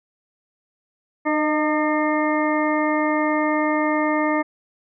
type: harmonic tone with a mistuned harmonic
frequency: 303.1 Hz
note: D#4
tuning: 45 cents flat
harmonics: 1 / 2 / 3 / 4 / 6 / 7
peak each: -21 / -24 / -26 / -27 / -29 / -29 dBFS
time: 1.25-4.43 s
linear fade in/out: 20 ms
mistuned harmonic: 2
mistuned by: +26 cents
effects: none